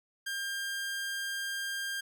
sawtooth tone, 1600 Hz, G6, 35 cents sharp, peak -30 dBFS, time 0.26-2.01 s, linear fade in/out 10 ms, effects none

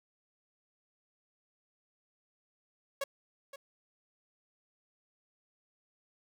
sawtooth tone with echo, 553 Hz, C#5, 4 cents flat, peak -28 dBFS, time 3.01-3.04 s, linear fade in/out 5 ms, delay 520 ms, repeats 1, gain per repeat -13 dB, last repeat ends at 3.56 s, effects none

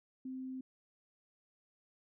sine tone, 260 Hz, C4, 11 cents flat, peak -40 dBFS, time 0.25-0.61 s, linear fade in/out 5 ms, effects none

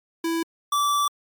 square tone pair in turn, 330.8 / 1160.3 Hz, E4 / D6, +6 / -21 cents, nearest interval octave + minor seventh, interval 2173 cents, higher second, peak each -23 / -20 dBFS, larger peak second, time 0.24-0.43 / 0.72-1.08 s, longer second, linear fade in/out 5 ms, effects MP3 96 kbps

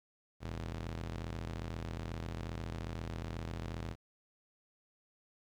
sawtooth ring-modulated tone, 82.41 Hz, E2, in tune, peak -32 dBFS, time 0.4-3.96 s, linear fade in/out 50 ms, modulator 24 Hz, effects low-pass 6000 Hz 12 dB/octave + 11-bit

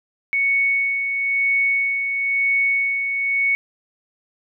sine tone with tremolo, 2220 Hz, C#7, 2 cents sharp, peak -15 dBFS, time 0.33-3.55 s, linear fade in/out 0 ms, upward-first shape sine, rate 1 Hz, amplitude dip 45%, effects none

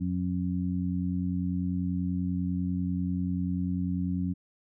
harmonic tone, 90.2 Hz, F#2, 44 cents flat, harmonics 1 / 2 / 3, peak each -33 / -29 / -33 dBFS, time 0-4.34 s, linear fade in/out 20 ms, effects none

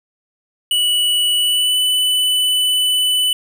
square tone with pitch glide, 2947 to 2992 Hz, F#7 to F#7, -8 to +19 cents, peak -14 dBFS, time 0.71-3.33 s, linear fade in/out 2 ms, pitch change +27 cents, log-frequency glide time 1.37-1.78 s, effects 8-bit

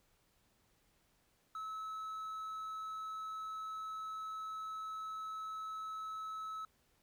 triangle tone, 1297 Hz, E6, 28 cents flat, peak -39 dBFS, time 1.55-6.65 s, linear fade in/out 2 ms, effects pink hiss -74 dBFS RMS until 7.02 s

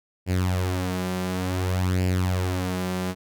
sawtooth tone with flanger, 91.8 Hz, F#2, 13 cents flat, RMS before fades -25 dBFS, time 0.26-3.15 s, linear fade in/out 50 ms, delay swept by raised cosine 0.4 to 5.2 ms, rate 0.56 Hz, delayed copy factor +0.65, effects none

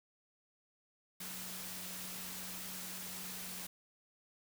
sine tone in noise, 183.7 Hz, F#3, 12 cents flat, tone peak -53 dBFS, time 1.2-3.67 s, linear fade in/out 5 ms, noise white, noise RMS -45 dBFS, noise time 1.2-3.67 s, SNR -11 dB, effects none

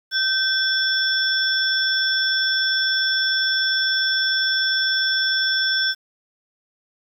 sine tone cluster, 1547 / 3443 / 5390 Hz, G6 / A7 / E8, -23 / -38 / +38 cents, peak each -21 / -24 / -22 dBFS, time 0.11-5.95 s, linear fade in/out 50 ms, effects 8-bit

